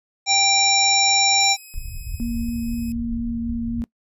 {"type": "harmonic tone", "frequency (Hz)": 787, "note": "G5", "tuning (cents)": 7, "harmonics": [1, 3, 5, 7, 9], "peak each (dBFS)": [-21, -21, -21, -21, -21], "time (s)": [0.26, 1.57], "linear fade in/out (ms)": 50}
{"type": "tone", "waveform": "5% pulse", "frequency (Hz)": 2541, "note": "D#7", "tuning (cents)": 36, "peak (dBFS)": -31, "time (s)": [1.4, 2.92], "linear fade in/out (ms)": 0}
{"type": "low-pass noise", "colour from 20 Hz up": "pink", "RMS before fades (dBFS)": -31, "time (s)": [1.74, 3.82], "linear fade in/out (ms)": 0, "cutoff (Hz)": 100, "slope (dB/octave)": 24}
{"type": "tone with vibrato", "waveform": "sine", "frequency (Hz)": 233.1, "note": "A#3", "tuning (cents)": 0, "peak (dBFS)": -23, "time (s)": [2.2, 3.84], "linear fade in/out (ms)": 0, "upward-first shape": "sine", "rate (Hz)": 4, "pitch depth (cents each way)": 10}
{"effects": ["noise-tail reverb RT60 0.1 s tail -23 dB re dry", "resampled to 32000 Hz"]}